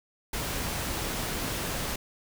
pink noise, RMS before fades -32 dBFS, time 0.33-1.96 s, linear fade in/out 5 ms, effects none

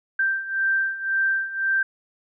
sine beating tone pair, 1568 / 1569.9 Hz, G6 / G6, 0 / +2 cents, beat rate 1.9 Hz, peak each -26 / -22 dBFS, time 0.19-1.83 s, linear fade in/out 5 ms, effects none

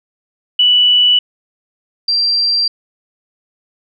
sine tone pair in turn, 2960 / 4720 Hz, F#7 / D8, 0 / +8 cents, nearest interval minor sixth, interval 808 cents, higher second, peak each -7 / -11 dBFS, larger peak first, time 0.59-1.19 / 2.08-2.68 s, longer neither, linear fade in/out 5 ms, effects none

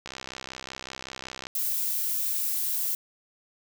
click train, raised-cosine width 0.2 ms, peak -19 dBFS, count 93, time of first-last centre 0.06-1.469 s, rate 65.3 Hz
violet noise, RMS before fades -28 dBFS, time 1.55-2.95 s, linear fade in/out 2 ms
effects none

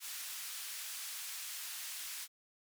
white band-pass noise, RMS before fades -44 dBFS, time 0-2.28 s, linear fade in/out 50 ms, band 1500 to 14000 Hz, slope 12 dB/octave, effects none

